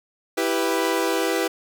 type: chord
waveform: sawtooth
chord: E minor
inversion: none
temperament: equal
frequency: 329.6 / 392 / 493.9 Hz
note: E4 / G4 / B4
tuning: 0 / 0 / 0 cents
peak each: -21 dBFS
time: 0.37-1.48 s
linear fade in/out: 10 ms
effects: none